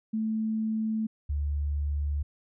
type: tone pair in turn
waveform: sine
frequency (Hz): 219.5 / 72.66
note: A3 / D2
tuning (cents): -4 / -18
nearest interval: octave + perfect fifth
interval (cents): 1914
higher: first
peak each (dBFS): -26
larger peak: neither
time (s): 0.13-1.07 / 1.29-2.23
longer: neither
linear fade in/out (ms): 10
effects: none